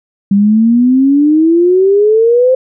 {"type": "exponential sweep", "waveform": "sine", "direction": "up", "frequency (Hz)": [196, 523.3], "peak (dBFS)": -5, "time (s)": [0.31, 2.55], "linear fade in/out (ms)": 5, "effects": []}